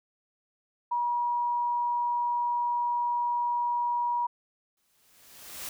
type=tone; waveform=sine; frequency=960 Hz; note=B5; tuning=49 cents flat; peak=-25 dBFS; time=0.91-4.27 s; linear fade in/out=10 ms
type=noise with exponential growth; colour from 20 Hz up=white; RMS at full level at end=-36 dBFS; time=4.77-5.69 s; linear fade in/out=2 ms; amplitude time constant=200 ms
effects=none